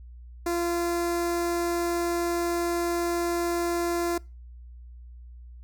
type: tone with notch filter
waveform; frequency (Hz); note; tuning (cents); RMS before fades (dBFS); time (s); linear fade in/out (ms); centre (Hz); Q
sawtooth; 344.1; F4; -26; -27; 0.46-4.18; 5; 3100; 1.3
effects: noise-tail reverb RT60 0.3 s tail -24 dB re dry + added 60 Hz sine -42 dBFS peak until 5.63 s